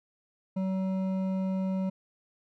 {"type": "tone with hard clipping", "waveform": "sine", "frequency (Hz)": 189.4, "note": "F#3", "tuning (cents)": 41, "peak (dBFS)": -29, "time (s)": [0.56, 1.9], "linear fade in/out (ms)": 10, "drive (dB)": 9, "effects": []}